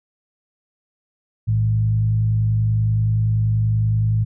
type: tone with frequency modulation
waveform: sine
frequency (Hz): 110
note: A2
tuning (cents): 0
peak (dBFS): -15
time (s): 1.47-4.25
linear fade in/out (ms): 20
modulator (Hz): 50.5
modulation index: 0.47
effects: none